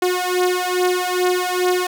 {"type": "beating tone pair", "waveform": "sawtooth", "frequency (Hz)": [361.1, 363.5], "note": ["F#4", "F#4"], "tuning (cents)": [-42, -31], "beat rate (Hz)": 2.4, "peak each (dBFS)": -16, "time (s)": [0.02, 1.87], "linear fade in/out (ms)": 5, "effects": []}